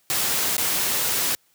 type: noise with dropouts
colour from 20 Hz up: white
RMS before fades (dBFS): -23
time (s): 0.1-1.35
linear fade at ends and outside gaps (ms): 0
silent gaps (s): 0.567-0.58
effects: white hiss -63 dBFS RMS until 1.54 s + high-pass 80 Hz 12 dB/octave